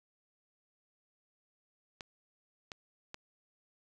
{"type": "clicks", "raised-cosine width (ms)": 0.2, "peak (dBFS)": -25, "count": 3, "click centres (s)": [2.008, 2.718, 3.144], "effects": []}